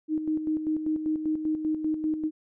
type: tone with tremolo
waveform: sine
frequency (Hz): 311.1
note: D#4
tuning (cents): 0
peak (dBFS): -23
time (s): 0.08-2.31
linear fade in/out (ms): 50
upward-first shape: square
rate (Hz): 5.1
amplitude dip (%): 55
effects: none